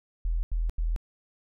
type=tone bursts; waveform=sine; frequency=41.2 Hz; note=E1; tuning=in tune; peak=-24 dBFS; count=3; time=0.25-0.962 s; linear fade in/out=0 ms; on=180 ms; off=86 ms; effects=none